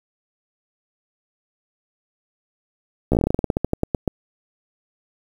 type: slowing click train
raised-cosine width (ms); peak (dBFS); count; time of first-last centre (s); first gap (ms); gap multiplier
2; -5; 19; 3.12-4.078; 14; 1.14
effects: 7-bit